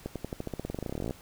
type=accelerating click train; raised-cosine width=2 ms; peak=-20 dBFS; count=25; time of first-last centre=0.06-1.109 s; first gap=97 ms; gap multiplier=0.92; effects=pink hiss -53 dBFS RMS until 1.21 s